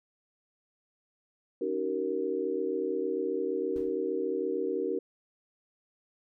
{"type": "chord", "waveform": "sine", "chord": "D# minor seventh", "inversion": "third", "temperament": "equal with one note detuned", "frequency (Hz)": [277.2, 311.1, 379.7, 466.2], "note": ["C#4", "D#4", "F#4", "A#4"], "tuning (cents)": [0, 0, 45, 0], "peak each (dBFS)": [-38, -36, -32, -32], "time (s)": [1.61, 4.99], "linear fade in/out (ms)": 5}
{"type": "noise with exponential decay", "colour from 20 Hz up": "brown", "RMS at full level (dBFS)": -43, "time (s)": [3.76, 4.03], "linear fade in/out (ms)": 1, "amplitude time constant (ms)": 58}
{"effects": []}